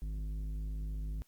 triangle tone with tanh clipping, 51.91 Hz, G#1, in tune, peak -37 dBFS, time 0.02-1.22 s, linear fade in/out 0 ms, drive 14 dB, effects white hiss -71 dBFS RMS until 1.27 s + Opus 48 kbps

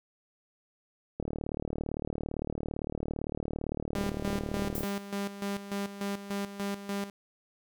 click train, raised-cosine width 2 ms, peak -20 dBFS, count 138, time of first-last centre 1.2-4.834 s, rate 37.7 Hz
sawtooth tone with tremolo, 200 Hz, G3, 35 cents sharp, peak -27 dBFS, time 3.95-7.1 s, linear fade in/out 0 ms, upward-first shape square, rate 3.4 Hz, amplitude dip 70%
violet noise with exponential decay, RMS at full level -35 dBFS, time 4.75-5.11 s, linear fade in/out 1 ms, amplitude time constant 78 ms
effects none

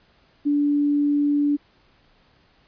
sine tone, 290 Hz, D4, 22 cents flat, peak -17 dBFS, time 0.45-1.57 s, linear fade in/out 20 ms, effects pink hiss -59 dBFS RMS until 2.67 s + resampled to 11025 Hz

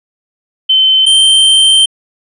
sine / square tone pair in turn, 3075 / 3127 Hz, G7 / G7, -34 / -5 cents, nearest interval unison, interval 29 cents, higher second, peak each -5 dBFS, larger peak neither, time 0.69-1.06 / 1.06-1.86 s, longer second, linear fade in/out 10 ms, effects resampled to 24000 Hz

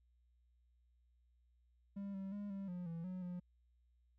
triangle tone with pitch steps, 199 / 193.3 / 204.2 / 196.1 / 178.2 / 166.4 / 183.9 / 178.1 Hz, G3 / G3 / G#3 / G3 / F3 / E3 / F#3 / F3, +26 / -24 / -29 / +1 / +35 / +17 / -10 / +34 cents, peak -40 dBFS, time 1.96-3.4 s, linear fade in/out 10 ms, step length 180 ms, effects added 60 Hz sine -70 dBFS peak until 4.18 s

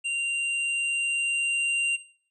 square tone with level ramp, 2774 Hz, F7, 12 cents flat, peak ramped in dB -26 to -23 dBFS, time 0.04-1.97 s, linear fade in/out 20 ms, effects noise-tail reverb RT60 0.5 s tail -17 dB re dry + resampled to 22050 Hz

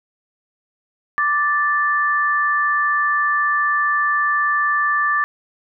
sine tone pair together, 1174.7 / 1760.1 Hz, D6 / A6, 0 / 0 cents, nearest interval perfect fifth, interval 700 cents, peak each -18 dBFS, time 1.18-5.24 s, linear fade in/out 0 ms, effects none

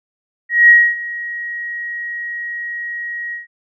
sine tone with ADSR envelope, 1895 Hz, A#6, 28 cents sharp, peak -3 dBFS, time 0.49-3.47 s, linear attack 200 ms, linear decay 260 ms, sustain -19 dB, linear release 140 ms, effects none

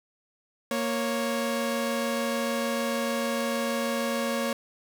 sawtooth tone pair together, 233.1 / 552.8 Hz, A#3 / C#5, 0 / -5 cents, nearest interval octave + minor third, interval 1495 cents, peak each -25 dBFS, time 0.71-4.53 s, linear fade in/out 2 ms, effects none

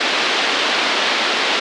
white band-pass noise, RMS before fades -18 dBFS, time 0-1.6 s, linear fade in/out 10 ms, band 250 to 4000 Hz, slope 24 dB/octave, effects resampled to 22050 Hz

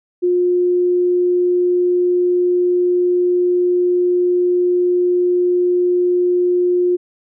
sine tone, 356.8 Hz, F4, 37 cents sharp, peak -12 dBFS, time 0.22-6.97 s, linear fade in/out 20 ms, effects none

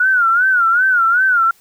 sine tone with vibrato, 1440 Hz, F#6, 47 cents flat, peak -10 dBFS, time 0-1.51 s, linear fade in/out 5 ms, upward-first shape sine, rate 2.6 Hz, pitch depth 130 cents each way, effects white hiss -52 dBFS RMS until 1.6 s

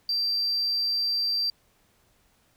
triangle tone, 4699 Hz, D8, in tune, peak -21 dBFS, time 0.09-1.5 s, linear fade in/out 2 ms, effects tanh soft clip ceiling -20 dBFS + pink hiss -65 dBFS RMS until 2.56 s

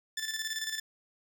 15% pulse tone with tremolo, 1760 Hz, A6, in tune, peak -25 dBFS, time 0.17-0.8 s, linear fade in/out 5 ms, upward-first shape square, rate 18 Hz, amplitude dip 55%, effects none

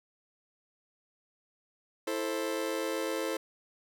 40% pulse chord, A minor, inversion second, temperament just, 330 / 440 / 528 Hz, E4 / A4 / C5, +2 / 0 / +16 cents, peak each -35 / -35 / -34 dBFS, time 2.07-3.37 s, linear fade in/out 5 ms, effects none

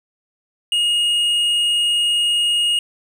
sine tone with hard clipping, 2865 Hz, F7, 44 cents sharp, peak -16 dBFS, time 0.72-2.79 s, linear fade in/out 2 ms, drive 5 dB, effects none

